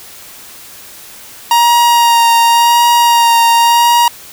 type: tone with vibrato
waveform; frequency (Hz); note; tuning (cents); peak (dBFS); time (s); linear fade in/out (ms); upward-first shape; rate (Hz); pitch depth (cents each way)
45% pulse; 940; A#5; +14; -6; 1.51-4.08; 2; sine; 0.91; 18
effects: white hiss -34 dBFS RMS until 4.32 s